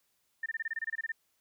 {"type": "tone bursts", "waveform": "sine", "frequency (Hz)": 1800, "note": "A6", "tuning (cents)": 39, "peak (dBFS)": -31, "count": 13, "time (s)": [0.43, 1.12], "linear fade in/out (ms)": 5, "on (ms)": 30, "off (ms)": 25, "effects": ["white hiss -75 dBFS RMS until 1.4 s"]}